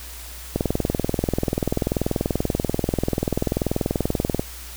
click train, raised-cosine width 2 ms, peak -7 dBFS, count 80, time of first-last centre 0.56-4.395 s, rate 20.6 Hz, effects added 60 Hz sine -38 dBFS peak until 4.76 s + white hiss -39 dBFS RMS until 4.76 s

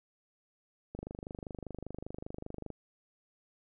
click train, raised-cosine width 2 ms, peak -27 dBFS, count 45, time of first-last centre 0.95-2.703 s, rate 25.1 Hz, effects none

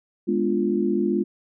sine chord, G# diminished seventh, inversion none, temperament equal, 207.7 / 246.9 / 293.7 / 349.2 Hz, G#3 / B3 / D4 / F4, 0 / 0 / 0 / 0 cents, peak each -24 / -27 / -28 / -23 dBFS, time 0.27-1.24 s, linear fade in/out 20 ms, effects none

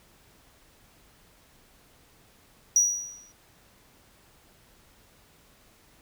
triangle tone with exponential decay, 5800 Hz, F#8, 35 cents flat, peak -14 dBFS, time 2.76-3.32 s, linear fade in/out 2 ms, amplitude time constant 120 ms, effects pink hiss -59 dBFS RMS until 6.01 s

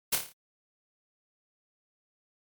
white noise with echo, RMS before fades -25 dBFS, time 0.12-0.16 s, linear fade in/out 10 ms, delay 28 ms, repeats 6, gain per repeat -5 dB, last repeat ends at 0.328 s, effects MP3 96 kbps

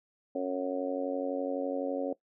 harmonic tone, 91.9 Hz, F#2, 11 cents flat, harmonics 3 / 4 / 5 / 6 / 7 / 8, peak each -34 / -43 / -36 / -33 / -45 / -42 dBFS, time 0.35-2.13 s, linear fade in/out 5 ms, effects noise-tail reverb RT60 0.1 s tail -19 dB re dry

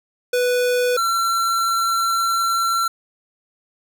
square tone pair in turn, 493.9 / 1354.8 Hz, B4 / E6, 0 / +47 cents, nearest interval octave + perfect fourth, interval 1747 cents, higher second, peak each -17 / -18 dBFS, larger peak first, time 0.33-0.97 / 0.97-2.88 s, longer second, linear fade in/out 5 ms, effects none

